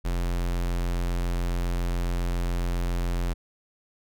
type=tone; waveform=square; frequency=43.63 Hz; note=F1; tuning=1 cent flat; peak=-25 dBFS; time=0.04-3.34 s; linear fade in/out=20 ms; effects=none